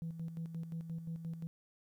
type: tone with tremolo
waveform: sine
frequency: 164.81 Hz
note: E3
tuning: in tune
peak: -36 dBFS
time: 0.02-1.47 s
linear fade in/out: 0 ms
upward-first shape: square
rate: 5.7 Hz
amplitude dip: 60%
effects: tanh soft clip ceiling -35 dBFS + 12-bit